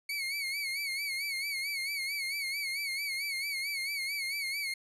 30% pulse tone with vibrato, 2217 Hz, C#7, in tune, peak -30 dBFS, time 0.09-4.74 s, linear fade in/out 5 ms, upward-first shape sine, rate 4.5 Hz, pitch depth 83 cents each way, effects resampled to 32000 Hz

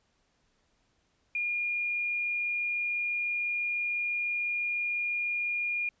sine tone, 2422 Hz, D#7, 47 cents flat, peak -28 dBFS, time 1.35-5.89 s, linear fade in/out 2 ms, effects pink hiss -72 dBFS RMS until 6 s + resampled to 16000 Hz

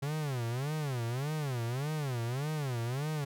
45% pulse tone with vibrato, 134.2 Hz, C3, 44 cents sharp, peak -32 dBFS, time 0.02-3.25 s, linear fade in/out 10 ms, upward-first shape sine, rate 1.7 Hz, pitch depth 260 cents each way, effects none

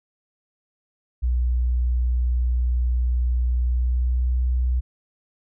sine tone with pitch glide, 61.1 to 62.24 Hz, B1 to B1, -18 to +14 cents, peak -18 dBFS, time 1.22-4.81 s, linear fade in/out 20 ms, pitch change +32 cents, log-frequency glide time 3.61-4.36 s, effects none

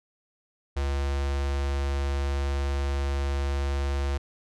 square tone with notch filter, 69.6 Hz, C#2, 8 cents sharp, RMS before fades -27 dBFS, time 0.76-4.18 s, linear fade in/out 10 ms, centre 190 Hz, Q 1.8, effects low-pass 7000 Hz 12 dB/octave

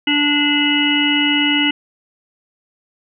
harmonic tone, 292.1 Hz, D4, 9 cents flat, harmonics 1 / 3 / 5 / 7 / 9 / 10, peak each -17 / -27 / -26 / -20 / -24 / -17 dBFS, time 0.07-1.71 s, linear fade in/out 5 ms, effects none

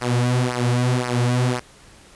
sawtooth tone with flanger, 123.47 Hz, B2, in tune, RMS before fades -20 dBFS, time 0.01-1.6 s, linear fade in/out 10 ms, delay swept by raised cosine 0.27 to 5.87 ms, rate 1.9 Hz, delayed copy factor -0.8, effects pink hiss -48 dBFS RMS until 2.15 s + resampled to 24000 Hz

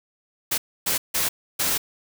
white noise bursts at uneven times, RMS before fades -23 dBFS, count 4, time 0.51-0.58 / 0.86-0.98 / 1.14-1.29 / 1.59-1.78 s, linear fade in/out 10 ms, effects none

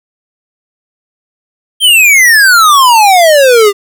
square exponential sweep, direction down, 3205 to 392 Hz, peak -3 dBFS, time 1.8-3.73 s, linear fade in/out 50 ms, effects none

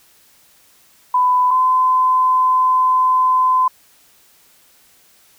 sine tone pair in turn, 1000 / 1022.2 Hz, B5 / C6, +21 / -41 cents, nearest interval unison, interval 38 cents, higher second, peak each -11 dBFS, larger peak neither, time 1.14-1.51 / 1.51-3.68 s, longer second, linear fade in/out 5 ms, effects white hiss -52 dBFS RMS until 5.38 s

